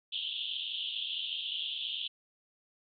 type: band-pass noise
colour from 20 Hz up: pink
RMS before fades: -37 dBFS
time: 0.12-2.08 s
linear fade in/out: 10 ms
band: 2900 to 3600 Hz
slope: 96 dB/octave
effects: none